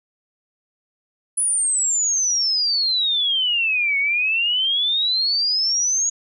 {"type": "exponential two-way sweep", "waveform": "sine", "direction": "down then up", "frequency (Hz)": [10090, 2200, 6740], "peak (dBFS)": -17, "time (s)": [1.37, 6.1], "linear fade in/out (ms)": 10, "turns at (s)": 3.98, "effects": []}